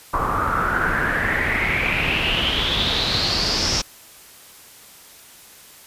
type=noise with low-pass filter sweep; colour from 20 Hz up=pink; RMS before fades=-21 dBFS; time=0.13-3.82 s; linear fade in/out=10 ms; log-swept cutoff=1100 to 5600 Hz; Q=7.3; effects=white hiss -45 dBFS RMS until 5.86 s + resampled to 32000 Hz